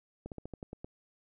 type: slowing click train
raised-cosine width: 2 ms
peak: -28 dBFS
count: 8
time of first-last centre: 0.26-0.845 s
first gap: 58 ms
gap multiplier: 1.12
effects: none